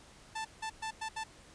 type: tone bursts at uneven times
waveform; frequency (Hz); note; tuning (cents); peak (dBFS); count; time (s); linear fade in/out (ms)
sawtooth; 883; A5; +6; -32; 5; 0.35-0.45 / 0.62-0.7 / 0.82-0.91 / 1.01-1.09 / 1.16-1.24; 10
effects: pink hiss -57 dBFS RMS until 1.54 s + resampled to 22050 Hz